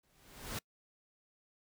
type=noise with exponential growth; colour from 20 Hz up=pink; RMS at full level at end=-37 dBFS; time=0.03-0.59 s; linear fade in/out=5 ms; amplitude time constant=120 ms; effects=noise-tail reverb RT60 0.1 s tail -26 dB re dry